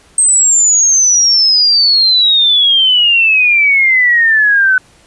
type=exponential sweep; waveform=sine; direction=down; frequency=8390 to 1500 Hz; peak=-6 dBFS; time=0.18-4.78 s; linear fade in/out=2 ms; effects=pink hiss -46 dBFS RMS until 5.06 s + resampled to 24000 Hz